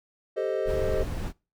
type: chord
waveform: triangle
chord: A half-diminished seventh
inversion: third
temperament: equal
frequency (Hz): 392 / 440 / 523.3 / 622.3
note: G4 / A4 / C5 / Eb5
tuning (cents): 0 / 0 / 0 / 0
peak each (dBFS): -29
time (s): 0.36-1.04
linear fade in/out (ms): 20
type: noise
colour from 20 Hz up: brown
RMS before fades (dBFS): -30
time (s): 0.65-1.33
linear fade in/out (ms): 50
effects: noise-tail reverb RT60 0.3 s tail -24 dB re dry